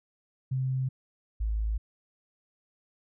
sine tone pair in turn, 130.81 / 53.93 Hz, C3 / A1, 0 / -34 cents, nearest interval octave + minor third, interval 1534 cents, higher first, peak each -26 dBFS, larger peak neither, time 0.51-0.89 / 1.4-1.78 s, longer neither, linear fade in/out 10 ms, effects none

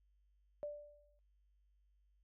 sine tone with exponential decay, 588 Hz, D5, 2 cents sharp, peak -38 dBFS, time 0.63-1.19 s, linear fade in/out 0 ms, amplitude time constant 120 ms, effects noise-tail reverb RT60 0.2 s tail -24 dB re dry + added 50 Hz sine -70 dBFS peak until 2.23 s

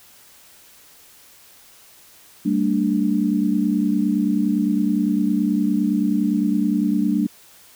sine chord, G suspended second, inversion none, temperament equal with one note detuned, 196 / 225.7 / 293.7 Hz, G3 / A3 / D4, 0 / +44 / 0 cents, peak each -21 dBFS, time 2.45-7.27 s, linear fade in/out 10 ms, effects white hiss -49 dBFS RMS until 7.75 s

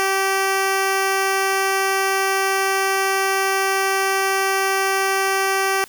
10% pulse tone, 387.2 Hz, G4, 21 cents flat, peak -9 dBFS, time 0-5.84 s, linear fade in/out 0 ms, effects white hiss -45 dBFS RMS until 5.88 s

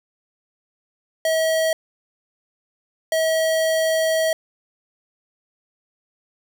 square tone bursts at uneven times, 642 Hz, E5, 46 cents flat, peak -18 dBFS, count 2, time 1.25-1.73 / 3.12-4.33 s, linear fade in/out 2 ms, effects none

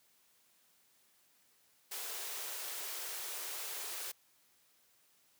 white high-pass noise, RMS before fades -42 dBFS, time 1.91-4.12 s, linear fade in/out 10 ms, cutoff 340 Hz, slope 96 dB/octave, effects white hiss -70 dBFS RMS until 5.39 s + high-pass 100 Hz 12 dB/octave

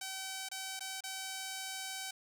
5% pulse tone with dropouts, 766 Hz, G5, 40 cents flat, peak -28 dBFS, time 0.01-2.11 s, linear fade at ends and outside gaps 5 ms, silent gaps 0.488-0.514 / 0.794-0.806 / 1.007-1.037 s, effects none

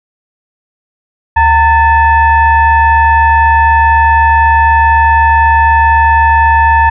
sine tone with frequency modulation, 912 Hz, A#5, 38 cents flat, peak -4 dBFS, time 1.36-6.9 s, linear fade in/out 10 ms, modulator 839 Hz, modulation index 0.89, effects none

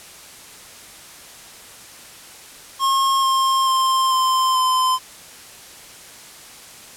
square tone with pitch steps, 1078 / 1065.6 / 1053.4 / 1041.3 / 1029.3 Hz, C#6 / C6 / C6 / C6 / C6, -49 / +31 / +11 / -9 / -29 cents, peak -16 dBFS, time 2.79-4.99 s, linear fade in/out 50 ms, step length 440 ms, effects white hiss -41 dBFS RMS until 6.96 s + low-pass 11000 Hz 12 dB/octave

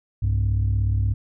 sine tone pair together, 62.8 / 99.69 Hz, B1 / G2, +30 / +30 cents, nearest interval minor sixth, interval 800 cents, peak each -21 / -18 dBFS, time 0.22-1.14 s, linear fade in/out 10 ms, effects tanh soft clip ceiling -15 dBFS

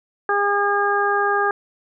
harmonic tone, 405.7 Hz, G#4, 41 cents flat, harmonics 1 / 2 / 3 / 4, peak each -22 / -22 / -22 / -22 dBFS, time 0.29-1.51 s, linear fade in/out 2 ms, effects none

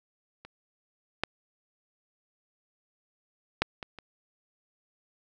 clicks, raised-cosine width 0.3 ms, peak -29 / -10 / -7 / -21 / -27 dBFS, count 5, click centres 0.45 / 1.236 / 3.62 / 3.828 / 3.987 s, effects none

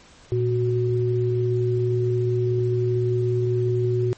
sine tone pair together, 117.24 / 369 Hz, A#2 / F#4, +10 / -5 cents, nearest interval octave + minor sixth, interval 1985 cents, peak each -21 / -22 dBFS, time 0.32-4.13 s, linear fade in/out 0 ms, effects pink hiss -50 dBFS RMS until 4.17 s + MP3 32 kbps

